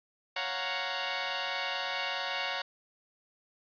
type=chord; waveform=10% pulse; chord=Gb major seventh; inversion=second; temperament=equal; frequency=554.4 / 698.5 / 740 / 932.3 Hz; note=Db5 / F5 / Gb5 / Bb5; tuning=0 / 0 / 0 / 0 cents; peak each=-29 / -31 / -28 / -28 dBFS; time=0.36-2.62 s; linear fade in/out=5 ms; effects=resampled to 11025 Hz + 9-bit